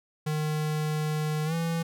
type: tone with pitch glide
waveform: square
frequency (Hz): 153.2 to 166.1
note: D#3 to E3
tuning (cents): -27 to +13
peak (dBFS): -27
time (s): 0.26-1.83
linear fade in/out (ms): 10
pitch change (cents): +140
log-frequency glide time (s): 1.45-1.54
effects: none